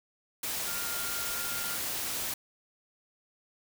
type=tone in noise; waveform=sine; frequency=1403 Hz; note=F6; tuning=8 cents sharp; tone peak=-40 dBFS; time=0.67-1.76 s; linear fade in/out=5 ms; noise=white; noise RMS=-34 dBFS; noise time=0.43-2.34 s; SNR=-9 dB; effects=none